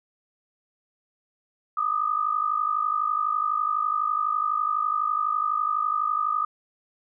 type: tone pair together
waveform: sine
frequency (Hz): 1202 / 1254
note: D6 / D#6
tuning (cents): +40 / +13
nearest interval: minor second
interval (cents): 73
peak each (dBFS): -25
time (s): 1.77-6.45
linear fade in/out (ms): 5
effects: none